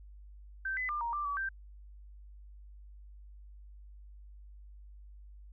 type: tone with pitch steps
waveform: sine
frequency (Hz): 1555 / 2013 / 1195 / 937 / 1181 / 1144 / 1568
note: G6 / B6 / D6 / A#5 / D6 / D6 / G6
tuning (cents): -14 / +33 / +30 / +9 / +9 / -46 / 0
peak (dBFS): -32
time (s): 0.65-1.49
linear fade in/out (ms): 5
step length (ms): 120
effects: added 50 Hz sine -49 dBFS peak until 5.52 s